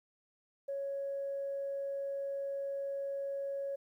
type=tone; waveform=sine; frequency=554.4 Hz; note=C#5; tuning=in tune; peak=-34 dBFS; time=0.68-3.76 s; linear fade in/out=10 ms; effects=tanh soft clip ceiling -30 dBFS + 12-bit